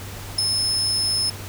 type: tone with ADSR envelope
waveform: 35% pulse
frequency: 5210 Hz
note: E8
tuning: 21 cents flat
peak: -12 dBFS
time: 0.38-1.3 s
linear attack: 8 ms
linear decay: 8 ms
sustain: -5 dB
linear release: 5 ms
effects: added 99 Hz sine -35 dBFS peak until 1.48 s + pink hiss -37 dBFS RMS until 1.48 s